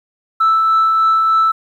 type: tone with tremolo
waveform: sine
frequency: 1318.5 Hz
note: E6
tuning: in tune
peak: -7 dBFS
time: 0.4-1.52 s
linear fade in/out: 10 ms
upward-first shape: triangle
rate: 3.3 Hz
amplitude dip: 30%
effects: tanh soft clip ceiling -7 dBFS + 8-bit